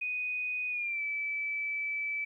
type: tone with pitch glide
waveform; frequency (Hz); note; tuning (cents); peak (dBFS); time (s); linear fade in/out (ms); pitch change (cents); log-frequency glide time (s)
sine; 2489 to 2309; D#7 to D7; 0 to -30; -31; 0.01-2.25; 10; -130; 0.69-1.02
effects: 12-bit